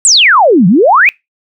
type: exponential two-way sweep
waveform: sine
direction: down then up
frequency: 8372 to 163.2 to 2607 Hz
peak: -3 dBFS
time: 0.05-1.09 s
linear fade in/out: 0 ms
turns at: 0.67 s
effects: noise-tail reverb RT60 0.2 s tail -25 dB re dry